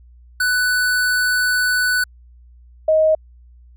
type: tone pair in turn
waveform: square / sine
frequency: 1491 / 628.3 Hz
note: F#6 / D#5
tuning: +13 / +17 cents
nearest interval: octave + minor third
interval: 1496 cents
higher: first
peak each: -16 / -11 dBFS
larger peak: second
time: 0.4-2.04 / 2.88-3.15 s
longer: first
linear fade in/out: 5 ms
effects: added 60 Hz sine -43 dBFS peak until 3.76 s